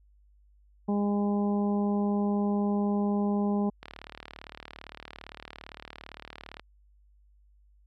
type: harmonic tone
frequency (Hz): 204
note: G#3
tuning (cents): -31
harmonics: 1 / 2 / 3 / 4 / 5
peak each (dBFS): -25 / -33 / -39 / -37 / -43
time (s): 0.88-3.7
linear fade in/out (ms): 10
type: click train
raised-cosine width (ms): 0.3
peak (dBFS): -25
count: 105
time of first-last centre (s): 3.83-6.596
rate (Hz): 37.6
effects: added 50 Hz sine -58 dBFS peak until 7.86 s